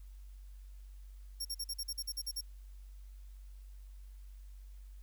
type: tone bursts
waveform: 25% pulse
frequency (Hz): 5530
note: F8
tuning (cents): -18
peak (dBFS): -31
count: 11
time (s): 1.4-2.411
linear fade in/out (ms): 10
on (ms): 51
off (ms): 45
effects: added 48 Hz sine -48 dBFS peak until 5.02 s + white hiss -71 dBFS RMS until 5.02 s